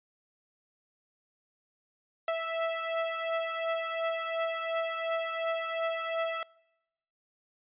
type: beating tone pair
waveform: sawtooth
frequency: 657 / 659.8 Hz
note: E5 / E5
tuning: -6 / +1 cents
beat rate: 2.8 Hz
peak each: -27 / -31 dBFS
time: 2.28-6.43 s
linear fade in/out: 2 ms
effects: noise-tail reverb RT60 0.9 s tail -25 dB re dry + resampled to 8000 Hz